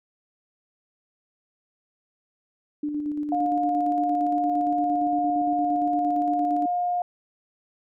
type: tone with tremolo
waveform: sine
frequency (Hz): 296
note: D4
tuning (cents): +14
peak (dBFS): -24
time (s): 2.83-6.66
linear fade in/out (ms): 5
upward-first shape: square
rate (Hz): 8.7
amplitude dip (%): 35
type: tone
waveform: sine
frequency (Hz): 711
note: F5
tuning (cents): +31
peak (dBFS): -22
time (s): 3.32-7.02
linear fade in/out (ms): 2
effects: none